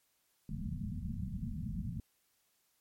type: low-pass noise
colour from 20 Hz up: white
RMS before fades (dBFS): -39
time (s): 0.49-2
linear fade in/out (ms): 2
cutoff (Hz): 230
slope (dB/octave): 96
effects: white hiss -75 dBFS RMS until 2.8 s + MP3 64 kbps